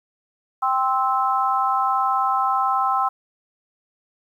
sine chord, C major, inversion second, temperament just, 784.9 / 1046.5 / 1308.1 Hz, G5 / C6 / E6, +2 / 0 / -14 cents, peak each -22 dBFS, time 0.62-3.09 s, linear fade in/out 10 ms, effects 9-bit

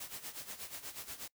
white noise with tremolo, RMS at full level -43 dBFS, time 0-1.28 s, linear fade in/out 5 ms, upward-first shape sine, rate 8.3 Hz, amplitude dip 75%, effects noise-tail reverb RT60 0.1 s tail -24 dB re dry

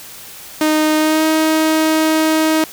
sawtooth tone with pitch glide, 309.1 to 315.4 Hz, D#4 to D#4, -11 to +24 cents, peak -8 dBFS, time 0.61-2.64 s, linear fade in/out 2 ms, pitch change +35 cents, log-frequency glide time 0.97-1.25 s, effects white hiss -35 dBFS RMS until 2.72 s

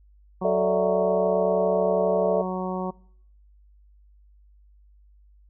harmonic tone, 185 Hz, F#3, in tune, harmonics 1 / 2 / 3 / 4 / 5 / 6, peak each -29 / -32 / -34 / -35 / -36 / -37 dBFS, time 0.41-2.91 s, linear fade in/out 10 ms
sine chord, A suspended fourth, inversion none, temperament equal, 440 / 587.3 / 659.3 Hz, A4 / D5 / E5, 0 / 0 / 0 cents, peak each -24 dBFS, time 0.44-2.42 s, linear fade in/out 10 ms
effects noise-tail reverb RT60 0.7 s tail -24 dB re dry + added 50 Hz sine -52 dBFS peak until 5.49 s

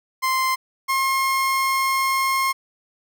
30% pulse tone pair in turn, 1045 / 1070.7 Hz, C6 / C6, -2 / +40 cents, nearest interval unison, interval 42 cents, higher second, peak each -16 dBFS, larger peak neither, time 0.22-0.56 / 0.88-2.53 s, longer second, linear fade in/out 20 ms, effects none

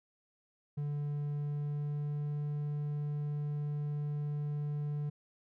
triangle tone with pitch glide, 146 to 147.19 Hz, D3 to D3, -10 to +4 cents, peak -31 dBFS, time 0.77-5.1 s, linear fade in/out 10 ms, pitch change +14 cents, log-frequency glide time 1.34-2.39 s, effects none

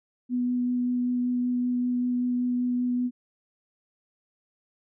sine tone with vibrato, 246.8 Hz, B3, 1 cent flat, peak -23 dBFS, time 0.29-3.11 s, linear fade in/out 50 ms, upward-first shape sine, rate 5.2 Hz, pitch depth 8 cents each way, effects none

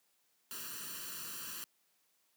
white noise with comb filter, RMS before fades -44 dBFS, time 0.51-1.64 s, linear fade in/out 0 ms, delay 0.69 ms, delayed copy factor +0.9, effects white hiss -75 dBFS RMS until 2.36 s + high-pass 150 Hz 12 dB/octave

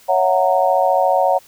sine chord, F# dominant seventh, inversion second, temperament just, 555 / 666 / 740 / 925 Hz, C#5 / E5 / F#5 / A#5, +2 / +18 / 0 / -14 cents, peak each -17 / -20 / -16 / -20 dBFS, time 0.08-1.39 s, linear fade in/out 20 ms, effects white hiss -48 dBFS RMS until 1.47 s

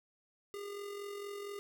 square tone with amplitude modulation, 405.3 Hz, G#4, 42 cents flat, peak -40 dBFS, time 0.54-1.59 s, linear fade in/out 0 ms, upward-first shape sine, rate 44.3 Hz, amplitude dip 45%, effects none

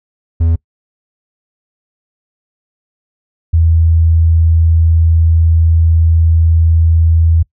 triangle / sine tone pair in turn, 82.41 / 81.94 Hz, E2 / E2, 0 / -10 cents, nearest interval unison, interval 10 cents, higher first, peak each -6 dBFS, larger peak neither, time 0.4-0.56 / 3.53-7.43 s, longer second, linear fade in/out 10 ms, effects noise-tail reverb RT60 0.1 s tail -24 dB re dry

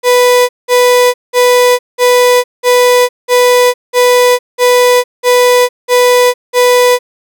35% pulse tone bursts, 493.9 Hz, B4, in tune, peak -3 dBFS, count 11, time 0.03-6.99 s, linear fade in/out 50 ms, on 460 ms, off 190 ms, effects none

